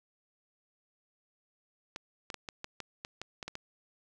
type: clicks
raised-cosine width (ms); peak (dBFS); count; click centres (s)
0.2; -22; 11; 1.961 / 2.302 / 2.343 / 2.488 / 2.644 / 2.803 / 3.049 / 3.216 / 3.428 / 3.48 / 3.554
effects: none